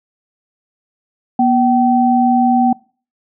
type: tone pair together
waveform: sine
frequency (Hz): 241.9 / 768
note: B3 / G5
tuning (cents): -36 / -36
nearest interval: octave + minor sixth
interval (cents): 2000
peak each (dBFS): -12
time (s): 1.39-2.73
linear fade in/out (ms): 5
effects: noise-tail reverb RT60 0.4 s tail -24 dB re dry